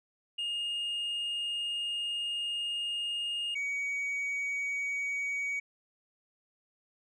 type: tone pair in turn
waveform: sine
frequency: 2841 / 2255 Hz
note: F7 / C#7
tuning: +29 / +29 cents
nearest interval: major third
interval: 400 cents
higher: first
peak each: -29 / -28 dBFS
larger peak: second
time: 0.38-3.55 / 3.55-5.6 s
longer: first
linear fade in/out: 10 ms
effects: tanh soft clip ceiling -30 dBFS